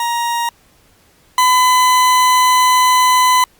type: tone pair in turn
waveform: 40% pulse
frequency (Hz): 940 / 1007.5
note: A#5 / B5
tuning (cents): +14 / +34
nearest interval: minor second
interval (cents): 120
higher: second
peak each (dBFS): -15 / -8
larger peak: second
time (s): 0-0.49 / 1.38-3.44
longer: second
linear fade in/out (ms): 2
effects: pink hiss -52 dBFS RMS until 3.59 s + Opus 48 kbps